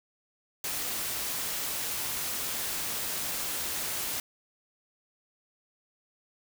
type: noise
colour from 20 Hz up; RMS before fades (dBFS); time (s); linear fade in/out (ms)
white; -33; 0.64-4.2; 2
effects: none